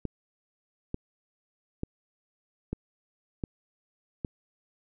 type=clicks; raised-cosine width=3 ms; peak=-18 dBFS; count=6; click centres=0.053 / 0.944 / 1.834 / 2.73 / 3.438 / 4.248 s; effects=none